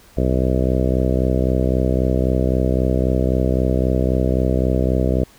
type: harmonic tone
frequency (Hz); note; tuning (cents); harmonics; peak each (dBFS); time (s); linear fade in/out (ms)
63.8; C2; -43; 1 / 2 / 3 / 4 / 5 / 6 / 7 / 8 / 9 / 10; -19 / -22 / -24 / -25 / -26 / -27 / -27 / -28 / -29 / -29; 0.17-5.24; 5
effects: pink hiss -49 dBFS RMS until 5.38 s